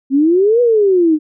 sine exponential two-way sweep, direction up then down, 261.6 to 493.9 to 298.7 Hz, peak -8 dBFS, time 0.1-1.19 s, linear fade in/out 50 ms, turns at 0.61 s, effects none

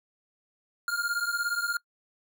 square beating tone pair, 1401 / 1418 Hz, F6 / F6, +5 / +26 cents, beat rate 17 Hz, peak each -31 dBFS, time 0.88-1.77 s, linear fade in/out 2 ms, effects noise-tail reverb RT60 0.1 s tail -24 dB re dry

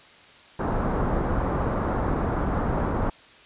pink low-pass noise, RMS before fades -25 dBFS, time 0.59-3.1 s, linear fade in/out 5 ms, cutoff 1300 Hz, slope 24 dB/octave, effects white hiss -50 dBFS RMS until 3.45 s + resampled to 8000 Hz

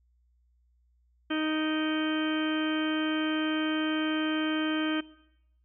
harmonic tone with a mistuned harmonic, 311.1 Hz, D#4, in tune, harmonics 1 / 2 / 3 / 4 / 5 / 6 / 7 / 8 / 9 / 10, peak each -28 / -38 / -44 / -39 / -37 / -43 / -46 / -42 / -49 / -38 dBFS, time 1.3-5.01 s, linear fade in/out 10 ms, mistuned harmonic 7, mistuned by +57 cents, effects noise-tail reverb RT60 0.9 s tail -21 dB re dry + added 60 Hz sine -64 dBFS peak until 5.64 s

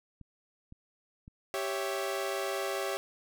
clicks, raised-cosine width 5 ms, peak -36 dBFS, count 3, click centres 0.213 / 0.724 / 1.279 s
sawtooth chord, C# diminished, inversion second, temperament equal, 392 / 554.4 / 659.3 Hz, G4 / C#5 / E5, 0 / 0 / 0 cents, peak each -31 / -32 / -34 dBFS, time 1.54-2.97 s, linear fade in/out 0 ms
effects none

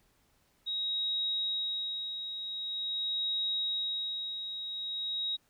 sine tone with tremolo, 3799 Hz, A#7, 32 cents sharp, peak -29 dBFS, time 0.66-5.37 s, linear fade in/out 20 ms, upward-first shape sine, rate 0.45 Hz, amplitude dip 55%, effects pink hiss -70 dBFS RMS until 5.49 s

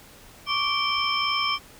sine tone cluster, 1108 / 1171 / 2329 / 3143 / 5280 Hz, C#6 / D6 / D7 / G7 / E8, -1 / -5 / -15 / +4 / +2 cents, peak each -30 / -28 / -28 / -28 / -30 dBFS, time 0.46-1.59 s, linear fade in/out 50 ms, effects pink hiss -49 dBFS RMS until 1.79 s

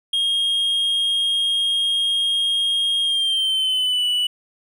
triangle tone with pitch glide, 3246 to 2959 Hz, G#7 to F#7, -40 to -1 cents, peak -16 dBFS, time 0.13-4.27 s, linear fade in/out 5 ms, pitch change -161 cents, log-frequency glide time 3.02-4.05 s, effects none

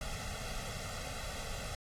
pink noise with comb filter, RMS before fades -40 dBFS, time 0.01-1.75 s, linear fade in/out 2 ms, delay 1.5 ms, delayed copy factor +0.95, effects low-pass 9000 Hz 12 dB/octave + AAC 64 kbps

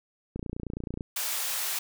click train, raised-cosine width 3 ms, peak -21 dBFS, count 20, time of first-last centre 0.36-1.008 s, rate 29.3 Hz
white high-pass noise, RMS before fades -31 dBFS, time 1.16-1.79 s, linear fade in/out 5 ms, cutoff 710 Hz, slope 12 dB/octave
effects none

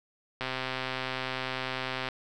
click train, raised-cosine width 0.3 ms, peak -16 dBFS, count 219, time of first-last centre 0.41-2.087 s, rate 130 Hz, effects none

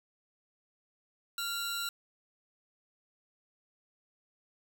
sawtooth tone pair together, 1393 / 3940 Hz, F6 / B7, -5 / -5 cents, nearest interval octave + tritone, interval 1800 cents, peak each -33 / -33 dBFS, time 1.38-1.89 s, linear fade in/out 2 ms, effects none

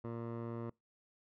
15% pulse tone with low-pass filter, 116.54 Hz, A#2, in tune, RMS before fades -42 dBFS, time 0.04-0.7 s, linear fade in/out 5 ms, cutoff 970 Hz, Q 1.1, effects noise-tail reverb RT60 0.2 s tail -25 dB re dry

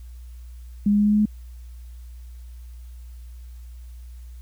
sine tone with pitch steps, 204.7 / 206 / 207.3 / 208.6 / 210 / 211.3 Hz, G#3 / G#3 / G#3 / G#3 / G#3 / G#3, -25 / -14 / -3 / +8 / +19 / +30 cents, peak -15 dBFS, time 0.86-1.256 s, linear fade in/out 5 ms, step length 66 ms, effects added 60 Hz sine -37 dBFS peak until 4.41 s + white hiss -60 dBFS RMS until 4.41 s

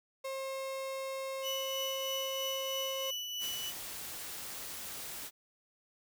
35% pulse tone, 535 Hz, C5, 38 cents sharp, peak -35 dBFS, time 0.24-3.11 s, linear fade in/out 10 ms
35% pulse tone with tremolo, 2965 Hz, F#7, 3 cents sharp, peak -33 dBFS, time 1.42-3.73 s, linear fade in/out 50 ms, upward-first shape triangle, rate 3.1 Hz, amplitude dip 40%
white noise, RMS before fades -43 dBFS, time 3.39-5.31 s, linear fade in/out 50 ms
effects none

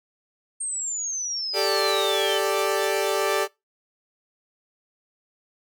sine exponential sweep, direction down, 8660 to 3002 Hz, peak -26 dBFS, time 0.6-2.39 s, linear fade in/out 10 ms
sawtooth chord, G suspended second, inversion none, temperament equal, 392 / 440 / 587.3 Hz, G4 / A4 / D5, 0 / 0 / 0 cents, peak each -22 dBFS, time 1.53-3.48 s, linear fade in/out 50 ms
effects noise-tail reverb RT60 0.2 s tail -21 dB re dry

